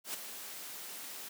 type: noise with ADSR envelope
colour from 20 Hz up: white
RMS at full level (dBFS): -37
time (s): 0.04-1.29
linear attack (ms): 100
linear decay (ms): 9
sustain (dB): -8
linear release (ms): 9
effects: high-pass 200 Hz 12 dB/octave